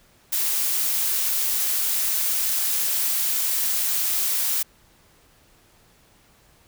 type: noise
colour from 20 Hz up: blue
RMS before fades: -23 dBFS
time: 0.32-4.63 s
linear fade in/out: 10 ms
effects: pink hiss -57 dBFS RMS until 6.67 s